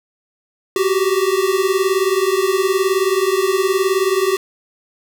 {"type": "beating tone pair", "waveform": "square", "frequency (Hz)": [372.8, 391.8], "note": ["F#4", "G4"], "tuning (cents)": [13, -1], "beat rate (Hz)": 19, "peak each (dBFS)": [-18, -18], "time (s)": [0.76, 4.37], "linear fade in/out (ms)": 2, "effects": []}